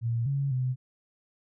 sine tone with pitch steps, 116.5 / 139 / 127.8 Hz, A#2 / C#3 / C3, -1 / +5 / -40 cents, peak -25 dBFS, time 0.01-0.76 s, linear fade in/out 50 ms, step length 250 ms, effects none

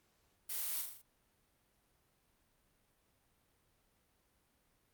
blue noise with echo, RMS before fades -40 dBFS, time 0.49-0.82 s, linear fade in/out 10 ms, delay 40 ms, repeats 5, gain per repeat -4 dB, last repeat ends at 1.02 s, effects pink hiss -75 dBFS RMS until 4.93 s + Opus 48 kbps

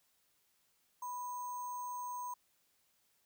sine tone with sample-and-hold, 987.8 Hz, B5, in tune, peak -39 dBFS, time 1.02-2.34 s, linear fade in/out 5 ms, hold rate 7350 Hz, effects white hiss -75 dBFS RMS until 3.25 s

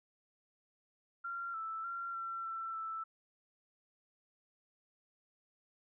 sine tone with pitch steps, 1379 / 1320 / 1374 / 1350 / 1339 / 1322 Hz, F6 / E6 / F6 / E6 / E6 / E6, -22 / +2 / -29 / +41 / +27 / +5 cents, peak -38 dBFS, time 1.24-3.04 s, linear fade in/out 10 ms, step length 300 ms, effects none

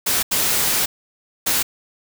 white noise bursts at uneven times, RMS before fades -19 dBFS, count 3, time 0.06-0.23 / 0.31-0.86 / 1.46-1.63 s, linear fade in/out 10 ms, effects none

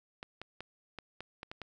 clicks, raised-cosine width 0.3 ms, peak -26 dBFS, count 8, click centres 0.229 / 0.416 / 0.606 / 0.987 / 1.206 / 1.431 / 1.515 / 1.617 s, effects none

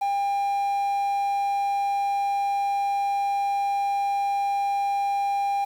triangle tone with quantisation, 800 Hz, G5, 35 cents sharp, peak -20 dBFS, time 0.01-5.65 s, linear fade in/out 10 ms, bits 8, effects none

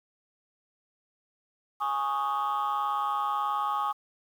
sine chord, Ab suspended fourth, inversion none, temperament just, 830.6 / 1107.5 / 1245.9 Hz, Ab5 / Db6 / Eb6, 0 / -2 / +2 cents, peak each -29 dBFS, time 1.8-3.93 s, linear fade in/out 20 ms, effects tanh soft clip ceiling -22 dBFS + 9-bit

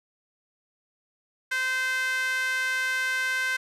sawtooth tone with high-pass filter, 517 Hz, C5, 21 cents flat, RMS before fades -27 dBFS, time 1.51-3.57 s, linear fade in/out 10 ms, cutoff 1700 Hz, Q 7, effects low-pass 12000 Hz 12 dB/octave

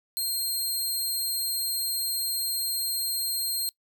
15% pulse tone, 4195 Hz, C8, 4 cents sharp, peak -20 dBFS, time 0.17-3.69 s, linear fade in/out 0 ms, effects noise-tail reverb RT60 0.1 s tail -21 dB re dry

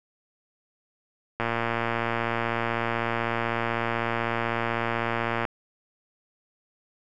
click train, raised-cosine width 0.5 ms, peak -11 dBFS, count 471, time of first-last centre 1.4-5.452 s, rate 116 Hz, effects none

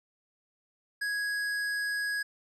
triangle tone with hard clipping, 1661.2 Hz, G#6, in tune, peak -31 dBFS, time 1.01-2.23 s, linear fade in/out 10 ms, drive 15 dB, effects none

